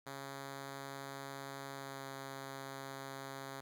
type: tone with pitch glide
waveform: 5% pulse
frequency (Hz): 137.6 to 136.18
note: C#3 to C#3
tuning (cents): -12 to -30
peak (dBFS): -33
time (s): 0.06-3.61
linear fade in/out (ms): 10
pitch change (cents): -18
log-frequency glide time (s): 1.72-2.05
effects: none